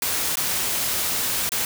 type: noise with dropouts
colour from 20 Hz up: white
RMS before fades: -24 dBFS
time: 0.02-1.65 s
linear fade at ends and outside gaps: 2 ms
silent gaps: 0.356-0.37 / 1.492-1.519 s
effects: none